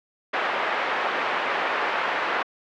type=band-pass noise; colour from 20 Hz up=white; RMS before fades=-25 dBFS; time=0.33-2.43 s; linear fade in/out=10 ms; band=490 to 1800 Hz; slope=12 dB/octave; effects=low-pass 3000 Hz 12 dB/octave